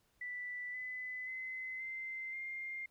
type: tone with pitch steps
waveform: sine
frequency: 1975.5 / 2009 / 2043 / 2077 / 2112 Hz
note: B6 / B6 / C7 / C7 / C7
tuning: 0 / +29 / -42 / -13 / +16 cents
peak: -40 dBFS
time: 0.21-2.86 s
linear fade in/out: 5 ms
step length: 530 ms
effects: pink hiss -75 dBFS RMS until 2.9 s